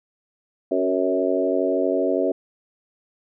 harmonic tone with a mistuned harmonic, 92.5 Hz, F#2, in tune, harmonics 3 / 4 / 5 / 6 / 7, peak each -25 / -24 / -26 / -25 / -25 dBFS, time 0.71-2.32 s, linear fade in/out 5 ms, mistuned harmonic 4, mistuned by +16 cents, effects none

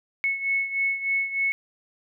sine beating tone pair, 2199 / 2202.3 Hz, C#7 / C#7, -14 / -12 cents, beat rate 3.3 Hz, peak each -24 / -29 dBFS, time 0.24-1.52 s, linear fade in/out 0 ms, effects none

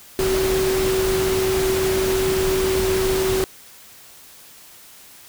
sine tone in noise, 378.9 Hz, F#4, 41 cents sharp, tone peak -18 dBFS, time 0.19-3.44 s, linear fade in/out 0 ms, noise pink, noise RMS -25 dBFS, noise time 0.19-3.44 s, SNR +4 dB, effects white hiss -45 dBFS RMS until 5.28 s

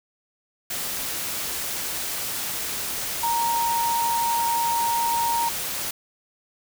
sine tone in noise, 932.3 Hz, A#5, in tune, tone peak -21 dBFS, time 3.23-5.49 s, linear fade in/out 5 ms, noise white, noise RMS -29 dBFS, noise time 0.7-5.91 s, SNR +5 dB, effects none

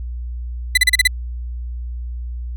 30% pulse tone bursts, 2000 Hz, B6, 21 cents sharp, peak -6 dBFS, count 6, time 0.75-1.075 s, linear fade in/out 5 ms, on 25 ms, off 35 ms, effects added 60 Hz sine -24 dBFS peak until 2.56 s

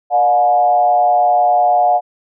sine tone with frequency modulation, 721 Hz, F#5, 45 cents flat, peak -9 dBFS, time 0.1-2.01 s, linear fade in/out 50 ms, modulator 126 Hz, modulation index 0.69, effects none

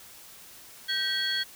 sine tone cluster, 1560 / 1915 / 3300 / 4389 Hz, G6 / A#6 / G#7 / C#8, -9 / +46 / -12 / -18 cents, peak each -31 / -34 / -29 / -30 dBFS, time 0.88-1.44 s, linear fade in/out 20 ms, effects tanh soft clip ceiling -19 dBFS + white hiss -49 dBFS RMS until 1.55 s

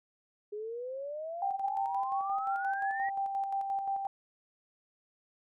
sine exponential sweep, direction up, 410 to 1939 Hz, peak -36 dBFS, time 0.52-3.1 s, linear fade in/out 10 ms
sine tone with tremolo, 786 Hz, G5, 4 cents sharp, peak -29 dBFS, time 1.42-4.07 s, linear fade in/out 2 ms, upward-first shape square, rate 5.7 Hz, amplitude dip 40%
effects none

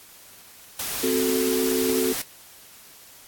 white noise, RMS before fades -29 dBFS, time 0.79-2.22 s, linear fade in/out 5 ms
sine chord, F# diminished, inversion second, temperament equal, 261.6 / 370 / 440 Hz, C4 / F#4 / A4, 0 / 0 / 0 cents, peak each -25 dBFS, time 1.03-2.13 s, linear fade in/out 5 ms
effects white hiss -48 dBFS RMS until 3.27 s + AAC 64 kbps

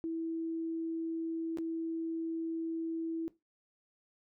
sine tone with dropouts, 327.6 Hz, E4, 11 cents flat, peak -33 dBFS, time 0.04-3.28 s, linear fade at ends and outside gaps 0 ms, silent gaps 1.573-1.585 s, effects noise-tail reverb RT60 0.2 s tail -17 dB re dry

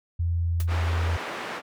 sine tone with pitch glide, 85 to 84.36 Hz, F2 to E2, -46 to +41 cents, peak -22 dBFS, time 0.19-1.17 s, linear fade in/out 10 ms, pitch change -13 cents, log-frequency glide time 0.32-0.91 s
white noise with exponential decay, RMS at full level -33 dBFS, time 0.6-0.68 s, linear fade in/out 1 ms, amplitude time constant 17 ms
white band-pass noise, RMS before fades -34 dBFS, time 0.67-1.62 s, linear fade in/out 50 ms, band 230 to 1700 Hz, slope 12 dB/octave
effects none

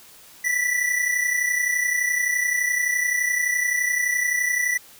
square tone pair together, 1943.8 / 1975.5 Hz, B6 / B6, -28 / 0 cents, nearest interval unison, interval 28 cents, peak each -27 / -22 dBFS, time 0.44-4.78 s, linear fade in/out 10 ms, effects white hiss -48 dBFS RMS until 4.99 s

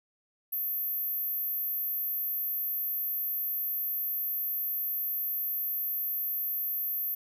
sine tone, 13430 Hz, G#9, 18 cents sharp, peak -29 dBFS, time 0.52-7.15 s, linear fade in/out 10 ms, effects none

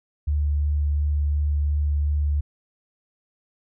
sine tone with vibrato, 73.42 Hz, D2, in tune, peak -19 dBFS, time 0.27-2.41 s, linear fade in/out 10 ms, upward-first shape sine, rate 2.8 Hz, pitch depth 10 cents each way, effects none

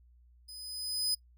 sawtooth tone with level ramp, 5010 Hz, D#8, 11 cents sharp, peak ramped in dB -43 to -24 dBFS, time 0.48-1.15 s, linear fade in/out 10 ms, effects noise-tail reverb RT60 0.1 s tail -21 dB re dry + added 60 Hz sine -58 dBFS peak until 1.37 s

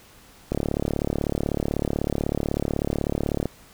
click train, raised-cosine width 2 ms, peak -10 dBFS, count 107, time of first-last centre 0.52-3.456 s, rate 36.1 Hz, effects pink hiss -51 dBFS RMS until 3.73 s

